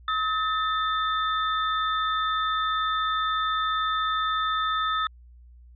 sine tone cluster, 1279 / 1783 / 3571 Hz, D#6 / A6 / A7, +47 / +22 / +25 cents, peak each -24 / -32 / -32 dBFS, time 0.08-5.07 s, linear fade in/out 2 ms, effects added 60 Hz sine -47 dBFS peak until 5.75 s

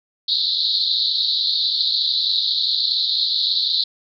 white band-pass noise, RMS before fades -20 dBFS, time 0.28-3.84 s, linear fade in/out 5 ms, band 3700 to 4400 Hz, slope 96 dB/octave, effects none

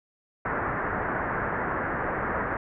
white low-pass noise, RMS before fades -29 dBFS, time 0.45-2.57 s, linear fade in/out 2 ms, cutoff 1800 Hz, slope 48 dB/octave, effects none

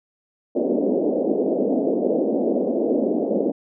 pink band-pass noise, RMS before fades -21 dBFS, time 0.55-3.52 s, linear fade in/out 10 ms, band 220 to 620 Hz, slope 48 dB/octave, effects none

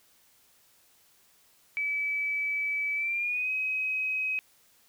sine tone with pitch glide, 2297 to 2534 Hz, D7 to D#7, -39 to +31 cents, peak -27 dBFS, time 1.77-4.39 s, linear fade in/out 0 ms, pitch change +170 cents, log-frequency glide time 2.95-3.51 s, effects white hiss -63 dBFS RMS until 4.88 s

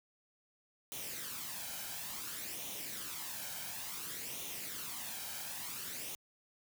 white noise with flanger, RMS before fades -43 dBFS, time 0.92-6.15 s, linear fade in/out 0 ms, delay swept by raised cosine 0.31 to 1.31 ms, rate 0.57 Hz, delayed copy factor +0.55, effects high-pass 80 Hz 12 dB/octave

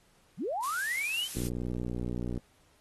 sine linear sweep, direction up, 124 to 3169 Hz, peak -30 dBFS, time 0.37-1.29 s, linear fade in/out 50 ms
blue noise, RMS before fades -38 dBFS, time 0.62-1.49 s, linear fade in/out 20 ms
click train, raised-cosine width 3 ms, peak -22 dBFS, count 62, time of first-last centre 1.37-2.377 s, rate 60.6 Hz
effects pink hiss -66 dBFS RMS until 2.8 s + AAC 32 kbps

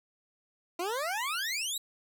20% pulse exponential sweep, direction up, 331.9 to 4004 Hz, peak -26 dBFS, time 0.79-1.78 s, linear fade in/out 5 ms, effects none

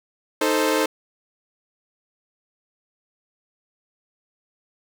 sawtooth chord, A diminished, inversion second, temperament equal, 311.1 / 440 / 523.3 Hz, Eb4 / A4 / C5, 0 / 0 / 0 cents, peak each -19 dBFS, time 0.41-0.86 s, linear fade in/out 5 ms, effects none

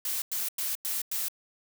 blue noise bursts, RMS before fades -31 dBFS, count 5, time 0.05-1.284 s, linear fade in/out 2 ms, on 170 ms, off 96 ms, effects none

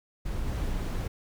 brown noise with level steps, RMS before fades -32 / -30 dBFS, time 0.25-1.08 s, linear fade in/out 10 ms, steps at 0.46 s, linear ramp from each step 20 ms, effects none

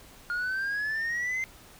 sine exponential sweep, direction up, 1417 to 2093 Hz, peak -25 dBFS, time 0.3-1.44 s, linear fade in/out 0 ms, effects tanh soft clip ceiling -27 dBFS + pink hiss -52 dBFS RMS until 1.79 s

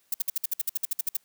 violet noise bursts, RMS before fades -26 dBFS, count 14, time 0.12-1.169 s, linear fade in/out 5 ms, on 22 ms, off 57 ms, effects white hiss -67 dBFS RMS until 1.24 s + high-pass 80 Hz 12 dB/octave

